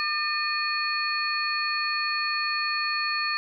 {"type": "tone cluster", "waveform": "sine", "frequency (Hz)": [1202, 1805, 2465, 4365], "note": ["D6", "A6", "D#7", "C#8"], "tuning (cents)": [40, 44, -17, -28], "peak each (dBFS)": -30, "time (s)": [0, 3.37], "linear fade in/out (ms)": 0, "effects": []}